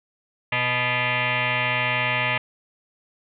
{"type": "tone with frequency modulation", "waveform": "sine", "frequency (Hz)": 123.47, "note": "B2", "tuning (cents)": 0, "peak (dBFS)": -20, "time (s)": [0.52, 2.38], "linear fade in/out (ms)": 5, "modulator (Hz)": 371, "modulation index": 7.4, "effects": []}